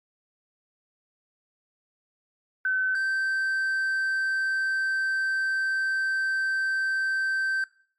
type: tone pair in turn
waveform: sine / triangle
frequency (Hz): 1525 / 1555.2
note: G6 / G6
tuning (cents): -48 / -14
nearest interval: unison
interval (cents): 34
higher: second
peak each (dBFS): -22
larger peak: neither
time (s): 2.65-2.95 / 2.95-7.64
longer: second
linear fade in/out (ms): 2
effects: noise-tail reverb RT60 0.5 s tail -21 dB re dry + MP3 48 kbps